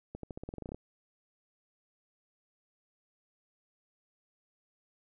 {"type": "accelerating click train", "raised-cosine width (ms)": 2, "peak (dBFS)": -27, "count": 13, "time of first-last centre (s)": [0.15, 0.746], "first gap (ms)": 83, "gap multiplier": 0.9, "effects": []}